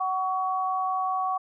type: tone pair together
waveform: sine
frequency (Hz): 750 / 1123.7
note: F#5 / C#6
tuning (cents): +23 / +23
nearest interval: perfect fifth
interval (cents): 700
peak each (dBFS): -27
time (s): 0-1.38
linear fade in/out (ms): 10
effects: none